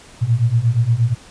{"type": "beating tone pair", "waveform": "sine", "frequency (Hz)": [112.2, 120.7], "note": ["A2", "B2"], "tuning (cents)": [34, -39], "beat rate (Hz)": 8.5, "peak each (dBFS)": [-17, -15], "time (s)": [0.21, 1.15], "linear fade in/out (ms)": 20, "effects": ["pink hiss -43 dBFS RMS until 1.3 s", "resampled to 22050 Hz"]}